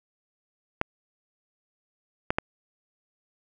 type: clicks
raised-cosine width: 0.5 ms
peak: -8 dBFS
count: 3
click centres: 0.814 / 2.305 / 2.385 s
effects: none